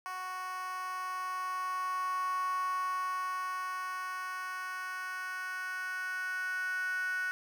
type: tone with high-pass filter sweep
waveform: 10% pulse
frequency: 370 Hz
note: F#4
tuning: in tune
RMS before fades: -36 dBFS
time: 0.06-7.31 s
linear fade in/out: 0 ms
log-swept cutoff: 950 to 1500 Hz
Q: 9.3
effects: none